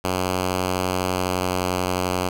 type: tone with pitch glide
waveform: 5% pulse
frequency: 92 to 91.26 Hz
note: F#2 to F#2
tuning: -9 to -23 cents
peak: -10 dBFS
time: 0.04-2.29 s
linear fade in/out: 5 ms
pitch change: -14 cents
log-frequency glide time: 1.09-1.63 s
effects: none